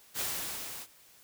white noise with level ramp, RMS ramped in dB -32 to -44 dBFS, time 0.14-0.87 s, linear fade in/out 50 ms, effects white hiss -59 dBFS RMS until 1.23 s

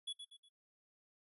square tone with echo, 3390 Hz, G#7, 35 cents sharp, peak -40 dBFS, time 0.07-0.13 s, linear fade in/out 10 ms, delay 120 ms, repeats 3, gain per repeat -8 dB, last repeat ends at 0.49 s, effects noise-tail reverb RT60 0.1 s tail -18 dB re dry + resampled to 32000 Hz

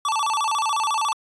square tone with vibrato, 1008 Hz, B5, 35 cents sharp, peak -21 dBFS, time 0.05-1.13 s, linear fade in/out 2 ms, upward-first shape square, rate 14 Hz, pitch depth 230 cents each way, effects resampled to 22050 Hz

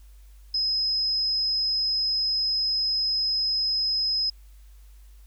sine tone, 5090 Hz, D#8, 39 cents sharp, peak -22 dBFS, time 0.54-4.3 s, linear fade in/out 5 ms, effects added 50 Hz sine -46 dBFS peak until 5.26 s + white hiss -63 dBFS RMS until 5.26 s

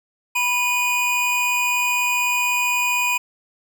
square tone pair together, 978.6 / 2466 Hz, B5 / D#7, -16 / -16 cents, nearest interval octave + major third, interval 1600 cents, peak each -24 / -20 dBFS, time 0.35-3.18 s, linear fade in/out 10 ms, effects 9-bit

